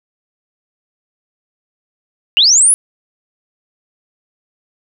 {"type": "linear sweep", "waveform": "sine", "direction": "up", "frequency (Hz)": [2692, 10590], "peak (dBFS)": -6, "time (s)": [2.37, 2.74], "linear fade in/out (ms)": 0, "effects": []}